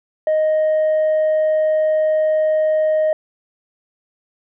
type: tone with tanh clipping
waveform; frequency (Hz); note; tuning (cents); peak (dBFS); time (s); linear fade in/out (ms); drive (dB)
sine; 622.3; D#5; 0; -14; 0.27-3.13; 2; 1
effects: none